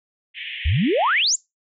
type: band-pass noise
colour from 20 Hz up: white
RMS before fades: -32 dBFS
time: 0.34-1.24 s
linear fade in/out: 50 ms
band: 1800 to 3300 Hz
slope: 96 dB/octave
type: exponential sweep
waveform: sine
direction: up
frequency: 63.1 to 7690 Hz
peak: -16 dBFS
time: 0.65-1.36 s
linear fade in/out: 10 ms
effects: noise-tail reverb RT60 0.2 s tail -23 dB re dry